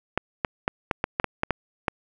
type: clicks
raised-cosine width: 0.5 ms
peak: -7 dBFS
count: 10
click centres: 0.176 / 0.448 / 0.679 / 0.912 / 1.041 / 1.199 / 1.243 / 1.434 / 1.507 / 1.882 s
effects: none